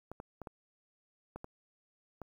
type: clicks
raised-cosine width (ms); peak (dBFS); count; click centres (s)
1; -29; 7; 0.116 / 0.201 / 0.417 / 0.472 / 1.36 / 1.444 / 2.217
effects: 10-bit